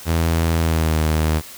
sawtooth tone with pitch glide, 82.41 to 78.28 Hz, E2 to D#2, 0 to +11 cents, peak -12 dBFS, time 0.05-1.42 s, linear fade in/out 50 ms, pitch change -89 cents, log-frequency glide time 0.58-1.01 s, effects white hiss -38 dBFS RMS until 1.57 s

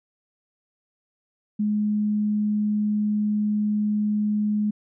sine tone, 210 Hz, G#3, 19 cents sharp, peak -20 dBFS, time 1.59-4.71 s, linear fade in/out 10 ms, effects none

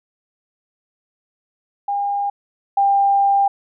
sine tone pair in turn, 807 / 795.9 Hz, G#5 / G5, -50 / +26 cents, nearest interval unison, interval 24 cents, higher first, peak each -18 / -12 dBFS, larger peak second, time 1.88-2.3 / 2.77-3.48 s, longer second, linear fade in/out 5 ms, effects none

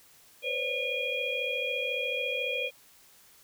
sine tone cluster, 495.9 / 530 / 574 / 2440 / 3276 Hz, B4 / C5 / D5 / D#7 / G#7, +7 / +22 / -40 / -34 / -24 cents, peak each -36 / -38 / -39 / -31 / -37 dBFS, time 0.42-2.71 s, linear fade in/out 50 ms, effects white hiss -58 dBFS RMS until 3.43 s

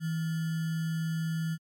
sine tone with sample-and-hold, 162.1 Hz, E3, 29 cents flat, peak -28 dBFS, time 0-1.58 s, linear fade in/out 50 ms, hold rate 1575 Hz, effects MP3 64 kbps

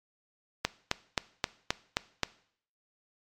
click train, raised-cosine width 0.2 ms, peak -8 dBFS, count 7, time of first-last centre 0.65-2.233 s, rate 3.79 Hz, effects noise-tail reverb RT60 0.6 s tail -19 dB re dry + MP3 96 kbps

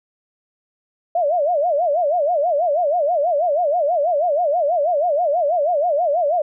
sine tone with vibrato, 638 Hz, D#5, 43 cents sharp, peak -15 dBFS, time 1.15-6.42 s, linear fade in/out 5 ms, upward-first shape sine, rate 6.2 Hz, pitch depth 220 cents each way, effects none

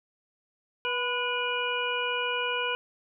harmonic tone with a mistuned harmonic, 487.1 Hz, B4, 24 cents flat, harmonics 1 / 2 / 3 / 5 / 6, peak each -33 / -33 / -33 / -33 / -33 dBFS, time 0.85-2.75 s, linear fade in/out 0 ms, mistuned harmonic 2, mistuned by +39 cents, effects none

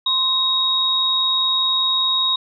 sine tone pair together, 1046.5 / 3775 Hz, C6 / A#7, 0 / +21 cents, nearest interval octave + minor seventh, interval 2221 cents, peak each -25 / -16 dBFS, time 0.06-2.36 s, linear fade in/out 5 ms, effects none

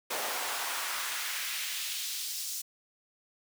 pink noise with high-pass filter sweep, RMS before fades -35 dBFS, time 0.1-2.62 s, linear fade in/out 10 ms, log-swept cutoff 570 to 5900 Hz, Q 1.2, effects none

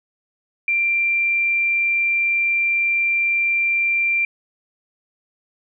sine tone, 2366 Hz, D7, 12 cents sharp, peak -16 dBFS, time 0.68-4.25 s, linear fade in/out 2 ms, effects none

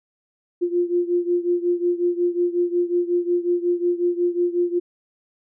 sine beating tone pair, 349.2 / 354.7 Hz, F4 / F4, 0 / +27 cents, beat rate 5.5 Hz, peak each -20 / -23 dBFS, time 0.61-4.8 s, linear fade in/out 20 ms, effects none

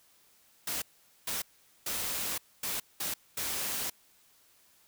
white noise bursts at uneven times, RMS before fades -34 dBFS, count 6, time 0.67-0.82 / 1.27-1.42 / 1.86-2.38 / 2.63-2.8 / 3-3.14 / 3.37-3.9 s, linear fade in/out 5 ms, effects white hiss -64 dBFS RMS until 4.87 s

